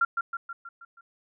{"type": "tone with echo", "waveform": "sine", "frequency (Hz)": 1380, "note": "F6", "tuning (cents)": -21, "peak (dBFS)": -19, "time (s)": [0.01, 0.05], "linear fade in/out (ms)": 5, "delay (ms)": 160, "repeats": 6, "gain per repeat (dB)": -5, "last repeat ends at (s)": 1.01, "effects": []}